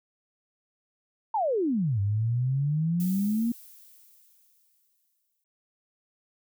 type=exponential two-way sweep; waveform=sine; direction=down then up; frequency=932.3 to 97.8 to 238.9 Hz; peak=-23 dBFS; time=1.34-3.52 s; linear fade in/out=5 ms; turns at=2 s
type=noise with exponential decay; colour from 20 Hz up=violet; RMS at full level=-39 dBFS; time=3-5.44 s; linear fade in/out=1 ms; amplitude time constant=530 ms
effects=none